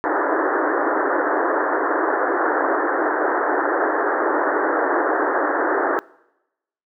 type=band-pass noise; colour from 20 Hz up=pink; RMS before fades=-20 dBFS; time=0.04-5.99 s; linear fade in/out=0 ms; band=290 to 1800 Hz; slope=96 dB/octave; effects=noise-tail reverb RT60 0.9 s tail -23 dB re dry